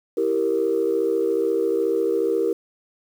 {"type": "chord", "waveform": "sine", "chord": "E diminished", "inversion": "none", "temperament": "equal", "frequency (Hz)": [329.6, 392, 466.2], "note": ["E4", "G4", "Bb4"], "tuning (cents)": [0, 0, 0], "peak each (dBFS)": [-25, -22, -21], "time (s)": [0.17, 2.53], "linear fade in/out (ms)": 5, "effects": ["tanh soft clip ceiling -11 dBFS", "8-bit"]}